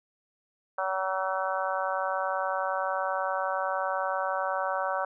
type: harmonic tone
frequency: 189.4 Hz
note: F#3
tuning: 41 cents sharp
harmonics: 3 / 4 / 5 / 6 / 7 / 8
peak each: -32 / -33 / -34 / -35 / -35 / -36 dBFS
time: 0.78-5.05 s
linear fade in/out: 5 ms
effects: none